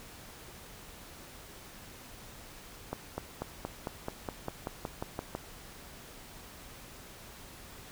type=accelerating click train; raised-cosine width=1 ms; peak=-20 dBFS; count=13; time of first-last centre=2.93-5.351 s; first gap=250 ms; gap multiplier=0.96; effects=pink hiss -50 dBFS RMS until 7.91 s